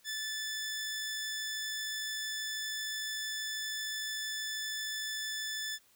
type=tone; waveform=15% pulse; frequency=1747 Hz; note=A6; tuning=13 cents flat; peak=-29 dBFS; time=0.04-5.79 s; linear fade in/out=50 ms; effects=white hiss -66 dBFS RMS until 5.95 s